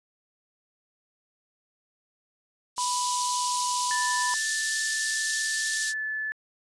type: band-pass noise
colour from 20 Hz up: white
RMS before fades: -31 dBFS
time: 2.76-5.94 s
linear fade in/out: 50 ms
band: 3800 to 8700 Hz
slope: 24 dB/octave
type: tone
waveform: triangle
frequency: 989 Hz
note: B5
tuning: 2 cents sharp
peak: -25 dBFS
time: 2.78-4.34 s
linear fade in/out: 0 ms
type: tone with pitch glide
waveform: sine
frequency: 1760 to 1736.8 Hz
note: A6 to A6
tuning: 0 to -23 cents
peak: -28 dBFS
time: 3.91-6.32 s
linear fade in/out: 0 ms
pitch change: -23 cents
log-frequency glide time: 5.75-6.02 s
effects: resampled to 24000 Hz